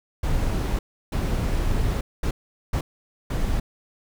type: noise bursts at uneven times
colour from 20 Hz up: brown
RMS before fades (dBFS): -23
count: 5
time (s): 0.23-0.79 / 1.12-2.01 / 2.23-2.31 / 2.73-2.81 / 3.3-3.6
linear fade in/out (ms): 5
effects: none